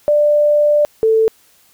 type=tone pair in turn; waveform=sine; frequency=592 / 443.5 Hz; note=D5 / A4; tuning=+14 / +14 cents; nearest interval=perfect fourth; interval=500 cents; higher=first; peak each=-9 dBFS; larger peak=neither; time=0.08-0.85 / 1.03-1.28 s; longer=first; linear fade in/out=0 ms; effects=white hiss -52 dBFS RMS until 1.73 s